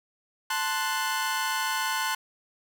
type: chord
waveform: sawtooth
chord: F# diminished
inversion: first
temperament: equal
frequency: 880 / 1046.5 / 1480 Hz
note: A5 / C6 / F#6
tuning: 0 / 0 / 0 cents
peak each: -27 dBFS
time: 0.5-2.15 s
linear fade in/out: 5 ms
effects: none